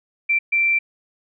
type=tone bursts at uneven times; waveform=sine; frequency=2349 Hz; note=D7; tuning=in tune; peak=-15 dBFS; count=2; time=0.29-0.39 / 0.52-0.79 s; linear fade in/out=10 ms; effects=none